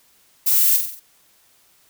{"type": "noise with echo", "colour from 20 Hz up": "violet", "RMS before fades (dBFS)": -17, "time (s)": [0.46, 0.77], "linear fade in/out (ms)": 10, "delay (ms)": 46, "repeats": 5, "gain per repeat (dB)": -5, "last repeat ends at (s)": 1, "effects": ["white hiss -57 dBFS RMS until 1.89 s"]}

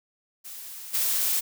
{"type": "noise with level steps", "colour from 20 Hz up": "blue", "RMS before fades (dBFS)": [-40, -25], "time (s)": [0.44, 1.41], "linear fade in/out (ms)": 20, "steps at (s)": 0.93, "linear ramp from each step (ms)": 20, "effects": []}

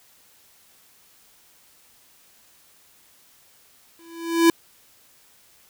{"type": "tone with exponential growth", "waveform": "square", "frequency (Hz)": 333.5, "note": "E4", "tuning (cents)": 20, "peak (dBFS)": -11, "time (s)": [3.99, 4.5], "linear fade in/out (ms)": 2, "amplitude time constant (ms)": 110, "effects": ["white hiss -56 dBFS RMS until 5.69 s"]}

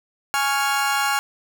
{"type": "chord", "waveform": "30% pulse", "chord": "Db major", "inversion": "second", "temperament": "equal", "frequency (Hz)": [830.6, 1108.7, 1396.9], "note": ["Ab5", "Db6", "F6"], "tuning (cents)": [0, 0, 0], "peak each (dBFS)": [-20, -23, -21], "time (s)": [0.34, 1.19], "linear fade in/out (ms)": 0, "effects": []}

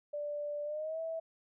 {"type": "tone with pitch glide", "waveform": "sine", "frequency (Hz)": [587.3, 651.7], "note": ["D5", "E5"], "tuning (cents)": [0, -20], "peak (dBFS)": -35, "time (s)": [0.13, 1.2], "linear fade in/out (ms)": 10, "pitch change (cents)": 180, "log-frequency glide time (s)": [0.64, 1], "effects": []}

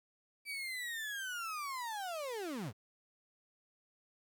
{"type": "linear sweep", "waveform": "35% pulse", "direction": "down", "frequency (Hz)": [2322, 83.1], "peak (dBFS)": -37, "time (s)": [0.45, 2.73], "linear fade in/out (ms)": 50, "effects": ["12-bit"]}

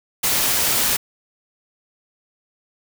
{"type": "noise", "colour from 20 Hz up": "white", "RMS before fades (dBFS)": -19, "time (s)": [0.23, 0.97], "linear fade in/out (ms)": 10, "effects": []}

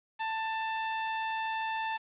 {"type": "tone", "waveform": "sawtooth", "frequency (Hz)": 887, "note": "A5", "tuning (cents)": 14, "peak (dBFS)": -27, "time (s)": [0.19, 1.98], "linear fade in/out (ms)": 20, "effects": ["resampled to 8000 Hz", "9-bit"]}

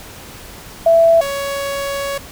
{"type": "tone pair in turn", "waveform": ["sine", "sawtooth"], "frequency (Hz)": [664, 558.4], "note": ["E5", "C#5"], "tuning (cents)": [12, 13], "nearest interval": "minor third", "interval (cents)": 299, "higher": "first", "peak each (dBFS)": [-7, -16], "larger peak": "first", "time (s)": [[0.86, 1.21], [1.21, 2.18]], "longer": "second", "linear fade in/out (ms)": 5, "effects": ["pink hiss -36 dBFS RMS until 2.31 s"]}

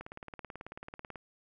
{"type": "click train", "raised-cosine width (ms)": 0.5, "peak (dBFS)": -28, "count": 22, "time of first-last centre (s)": [0.01, 1.158], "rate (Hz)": 18.3, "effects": []}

